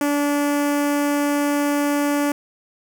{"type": "tone with notch filter", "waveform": "sawtooth", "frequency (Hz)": 289, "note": "D4", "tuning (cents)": -28, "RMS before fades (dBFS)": -20, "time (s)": [0.01, 2.32], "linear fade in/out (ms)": 2, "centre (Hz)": 3900, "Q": 1.3, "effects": []}